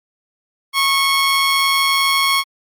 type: tone with amplitude modulation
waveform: 15% pulse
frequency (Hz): 1097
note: C#6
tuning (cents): -18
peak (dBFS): -5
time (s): 0.73-2.44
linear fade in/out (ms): 50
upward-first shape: sine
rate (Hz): 163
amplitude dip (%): 35
effects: MP3 64 kbps